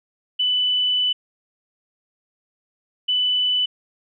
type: tone bursts at uneven times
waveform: sine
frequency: 2990 Hz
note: F#7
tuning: 17 cents sharp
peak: -17 dBFS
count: 2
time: 0.39-1.13 / 3.08-3.66 s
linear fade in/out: 10 ms
effects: none